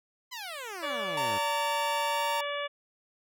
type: exponential sweep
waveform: 10% pulse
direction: down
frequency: 1046.5 to 90.7 Hz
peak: -29 dBFS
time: 0.31-1.39 s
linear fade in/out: 20 ms
type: harmonic tone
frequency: 576 Hz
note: D5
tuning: 34 cents flat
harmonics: 1 / 2 / 3 / 4 / 5 / 6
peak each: -34 / -37 / -39 / -40 / -41 / -42 dBFS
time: 0.82-2.68 s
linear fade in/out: 20 ms
type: tone with pitch glide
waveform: 45% pulse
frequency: 914 to 920.4 Hz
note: A#5 to A#5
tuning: -34 to -22 cents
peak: -29 dBFS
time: 1.17-2.41 s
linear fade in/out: 5 ms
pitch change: +12 cents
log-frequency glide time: 2.08-2.2 s
effects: none